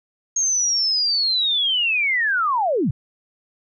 sine linear sweep, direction down, 6530 to 98.4 Hz, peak -17 dBFS, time 0.36-2.91 s, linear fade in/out 5 ms, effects none

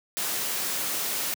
white noise, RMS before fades -29 dBFS, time 0.17-1.34 s, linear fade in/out 0 ms, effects high-pass 150 Hz 12 dB/octave

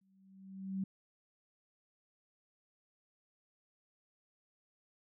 sine tone with exponential growth, 192 Hz, G3, 36 cents flat, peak -32 dBFS, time 0.01-0.84 s, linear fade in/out 5 ms, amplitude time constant 180 ms, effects none

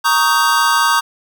square chord, Eb dominant seventh, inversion second, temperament just, 933.4 / 1120.1 / 1244.5 / 1555.6 Hz, Bb5 / Db6 / Eb6 / G6, +2 / +18 / 0 / -14 cents, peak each -18 dBFS, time 0.04-1.01 s, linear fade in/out 20 ms, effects none

